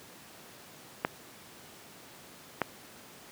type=clicks; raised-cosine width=0.5 ms; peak=-11 dBFS; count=2; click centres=1.049 / 2.617 s; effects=pink hiss -51 dBFS RMS until 3.31 s + high-pass 150 Hz 12 dB/octave